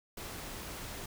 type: noise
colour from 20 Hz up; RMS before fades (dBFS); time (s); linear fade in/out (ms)
pink; -43; 0.17-1.06; 5
effects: none